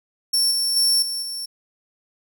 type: tone with level steps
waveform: sawtooth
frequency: 5440 Hz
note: F8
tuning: 46 cents flat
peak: -14 / -17 / -13 / -22 / -25 dBFS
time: 0.33-1.46 s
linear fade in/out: 10 ms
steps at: 0.51 / 0.76 / 1.02 / 1.22 s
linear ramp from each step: 5 ms
effects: none